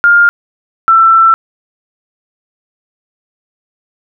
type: tone pair in turn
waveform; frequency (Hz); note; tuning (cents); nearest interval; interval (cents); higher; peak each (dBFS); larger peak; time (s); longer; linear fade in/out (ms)
sine; 1407 / 1336.9; F6 / E6; +12 / +24; minor second; 88; first; -3; neither; 0.04-0.29 / 0.88-1.34; second; 0
effects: none